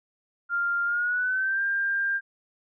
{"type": "tone with pitch glide", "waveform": "sine", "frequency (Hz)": [1396.9, 1595.4], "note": ["F6", "G6"], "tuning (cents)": [0, 30], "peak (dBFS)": -23, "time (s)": [0.49, 2.21], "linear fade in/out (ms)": 50, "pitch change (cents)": 230, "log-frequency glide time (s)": [0.85, 1.63], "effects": []}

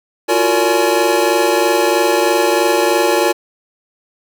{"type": "tone cluster", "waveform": "square", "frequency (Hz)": [342.4, 365.5, 460.7, 573, 845], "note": ["F4", "F#4", "A#4", "D5", "G#5"], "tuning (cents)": [-34, -21, -20, -43, 30], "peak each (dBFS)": -19, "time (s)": [0.28, 3.33], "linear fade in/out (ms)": 20, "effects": []}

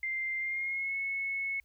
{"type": "tone with pitch glide", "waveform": "sine", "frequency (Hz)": [2093, 2196], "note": ["C7", "C#7"], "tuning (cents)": [0, -17], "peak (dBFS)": -31, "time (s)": [0.03, 1.6], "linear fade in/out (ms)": 2, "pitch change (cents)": 83, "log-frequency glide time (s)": [0.4, 0.96], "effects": ["added 60 Hz sine -66 dBFS peak until 1.64 s", "white hiss -75 dBFS RMS until 1.64 s"]}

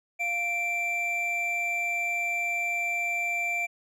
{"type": "tone pair together", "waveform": "triangle", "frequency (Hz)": [698.5, 2349], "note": ["F5", "D7"], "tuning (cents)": [0, 0], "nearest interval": "octave + major sixth", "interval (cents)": 2100, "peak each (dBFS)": [-33, -25], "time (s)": [0.19, 3.67], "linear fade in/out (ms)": 20, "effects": []}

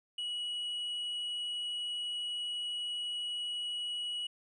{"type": "tone", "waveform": "triangle", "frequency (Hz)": 2922, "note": "F#7", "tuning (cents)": -22, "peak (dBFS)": -33, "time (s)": [0.18, 4.27], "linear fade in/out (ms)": 5, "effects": ["resampled to 24000 Hz"]}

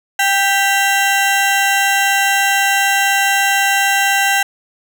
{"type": "ring-modulated tone", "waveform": "25% pulse", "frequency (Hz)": 1179, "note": "D6", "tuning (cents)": 6, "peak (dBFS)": -5, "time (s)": [0.19, 4.43], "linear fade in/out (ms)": 5, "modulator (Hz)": 388, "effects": []}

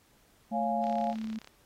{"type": "tone", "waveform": "sine", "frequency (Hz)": 220, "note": "A3", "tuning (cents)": 0, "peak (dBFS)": -33, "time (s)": [0.51, 1.39], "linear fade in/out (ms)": 10}
{"type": "chord", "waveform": "sine", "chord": "Db major", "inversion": "none", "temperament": "equal", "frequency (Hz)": [554.4, 698.5, 830.6], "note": ["Db5", "F5", "Ab5"], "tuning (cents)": [0, 0, 0], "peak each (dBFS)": [-36, -30, -33], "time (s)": [0.51, 1.15], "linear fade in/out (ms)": 50}
{"type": "click train", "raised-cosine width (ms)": 0.2, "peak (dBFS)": -30, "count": 23, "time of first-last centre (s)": [0.84, 1.474], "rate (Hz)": 34.7}
{"effects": ["pink hiss -65 dBFS RMS until 1.65 s", "AAC 48 kbps"]}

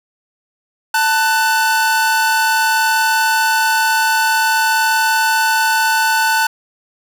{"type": "tone pair together", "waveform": "45% pulse", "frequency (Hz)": [887.7, 1493], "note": ["A5", "F#6"], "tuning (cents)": [15, 15], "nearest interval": "major sixth", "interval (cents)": 900, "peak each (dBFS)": -15, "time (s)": [0.94, 6.47], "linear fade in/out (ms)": 5, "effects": []}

